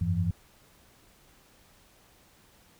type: tone cluster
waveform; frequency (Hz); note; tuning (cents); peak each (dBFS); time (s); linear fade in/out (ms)
sine; 88.9 / 99.3 / 168.9; F2 / G2 / E3; +31 / +23 / +42; -29; 0.01-0.31; 5
effects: pink hiss -60 dBFS RMS until 2.79 s